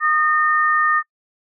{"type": "tone pair together", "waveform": "sine", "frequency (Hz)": [1229.2, 1823], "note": ["D#6", "A#6"], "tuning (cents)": [-21, -39], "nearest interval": "perfect fifth", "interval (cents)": 682, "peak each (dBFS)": [-16, -18], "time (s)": [0, 1.03], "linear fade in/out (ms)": 50, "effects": ["noise-tail reverb RT60 0.1 s tail -25 dB re dry"]}